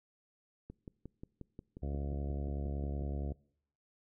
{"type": "click train", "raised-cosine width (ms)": 3, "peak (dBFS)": -33, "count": 14, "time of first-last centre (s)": [0.7, 3.017], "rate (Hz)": 5.61}
{"type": "harmonic tone", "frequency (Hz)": 70.7, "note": "C#2", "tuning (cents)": 35, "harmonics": [1, 2, 3, 4, 5, 6, 7, 8, 9, 10], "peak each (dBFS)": [-36, -42, -46, -48, -50, -52, -53, -54, -55, -56], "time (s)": [1.82, 3.33], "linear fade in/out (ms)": 10}
{"effects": ["noise-tail reverb RT60 0.7 s tail -24 dB re dry"]}